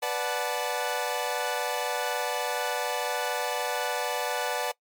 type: chord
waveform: sawtooth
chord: B minor seventh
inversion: none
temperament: equal with one note detuned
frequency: 493.9 / 587.3 / 740 / 868.9 Hz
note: B4 / D5 / F#5 / A5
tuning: 0 / 0 / 0 / -22 cents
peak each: -29 dBFS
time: 0.02-4.72 s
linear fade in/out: 10 ms
effects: noise-tail reverb RT60 0.1 s tail -22 dB re dry + MP3 96 kbps